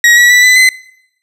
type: tone with pitch steps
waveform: 40% pulse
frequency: 1900 / 1933.2 / 1967 / 2001 / 2036 Hz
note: A#6 / B6 / B6 / B6 / C7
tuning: +33 / -38 / -7 / +22 / -48 cents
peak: -3 dBFS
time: 0.04-0.69 s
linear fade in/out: 2 ms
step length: 130 ms
effects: noise-tail reverb RT60 0.8 s tail -22 dB re dry + low-pass 11000 Hz 12 dB/octave